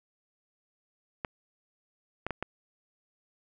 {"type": "clicks", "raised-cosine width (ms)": 0.5, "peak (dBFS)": -17, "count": 4, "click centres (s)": [1.248, 2.266, 2.307, 2.426], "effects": []}